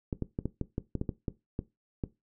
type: clicks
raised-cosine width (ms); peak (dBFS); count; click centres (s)
3; -18; 12; 0.128 / 0.223 / 0.389 / 0.456 / 0.613 / 0.781 / 0.953 / 1.014 / 1.092 / 1.282 / 1.591 / 2.038
effects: noise-tail reverb RT60 0.2 s tail -17 dB re dry